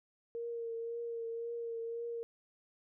sine tone with vibrato, 463.8 Hz, A#4, 9 cents flat, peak -37 dBFS, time 0.35-2.23 s, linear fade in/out 0 ms, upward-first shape triangle, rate 1.9 Hz, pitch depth 27 cents each way, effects none

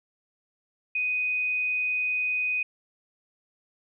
sine tone, 2495 Hz, D#7, 4 cents sharp, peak -24 dBFS, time 0.95-2.63 s, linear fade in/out 5 ms, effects none

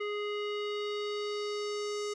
square tone with low-pass filter sweep, 415.3 Hz, G#4, in tune, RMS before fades -35 dBFS, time 0-2.14 s, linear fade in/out 10 ms, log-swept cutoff 2500 to 6600 Hz, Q 2.3, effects none

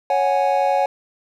triangle chord, C# suspended fourth, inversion none, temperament equal, 554.4 / 740 / 830.6 Hz, C#5 / F#5 / G#5, 0 / 0 / 0 cents, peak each -18 dBFS, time 0.1-0.86 s, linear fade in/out 2 ms, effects none

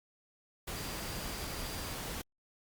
sine tone in noise, 4765 Hz, D8, 24 cents sharp, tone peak -50 dBFS, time 0.75-1.94 s, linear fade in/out 10 ms, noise pink, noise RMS -40 dBFS, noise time 0.67-2.22 s, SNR -13 dB, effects Opus 48 kbps

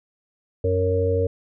harmonic tone, 92.5 Hz, F#2, in tune, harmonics 1 / 3 / 5 / 6, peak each -22 / -32 / -21 / -27 dBFS, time 0.64-1.27 s, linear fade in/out 5 ms, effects none

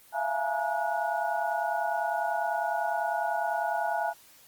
sine tone cluster, 666 / 696 / 842 / 940 / 1458 Hz, E5 / F5 / G#5 / A#5 / F#6, +18 / -6 / +24 / +14 / -26 cents, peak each -33 / -33 / -30 / -37 / -35 dBFS, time 0.12-4.14 s, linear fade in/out 50 ms, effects white hiss -56 dBFS RMS until 4.47 s + Opus 24 kbps

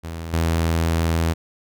sawtooth tone with level steps, 82.41 Hz, E2, in tune, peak -25 / -14 dBFS, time 0.03-1.34 s, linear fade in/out 20 ms, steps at 0.33 s, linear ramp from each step 2 ms, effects none

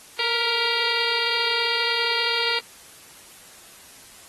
harmonic tone with a mistuned harmonic, 466.2 Hz, A#4, in tune, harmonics 1 / 2 / 3 / 4 / 5 / 6 / 7 / 8 / 9 / 10, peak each -32 / -32 / -32 / -32 / -32 / -32 / -32 / -32 / -32 / -32 dBFS, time 0.19-2.59 s, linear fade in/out 2 ms, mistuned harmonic 4, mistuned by +76 cents, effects white hiss -47 dBFS RMS until 4.28 s + AAC 32 kbps

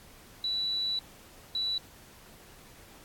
sine tone bursts at uneven times, 3947 Hz, B7, 2 cents flat, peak -28 dBFS, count 2, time 0.44-0.99 / 1.55-1.78 s, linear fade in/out 2 ms, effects pink hiss -54 dBFS RMS until 3.04 s + AAC 64 kbps

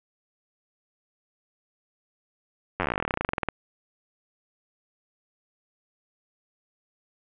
slowing click train, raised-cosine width 0.5 ms, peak -10 dBFS, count 27, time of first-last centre 2.8-3.487 s, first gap 10 ms, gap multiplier 1.07, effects resampled to 8000 Hz + 8-bit

